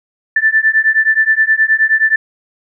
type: beating tone pair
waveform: sine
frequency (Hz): 1760 / 1769.5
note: A6 / A6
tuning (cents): 0 / +9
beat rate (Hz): 9.5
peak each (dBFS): -12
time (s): 0.36-2.16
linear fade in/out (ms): 5
effects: none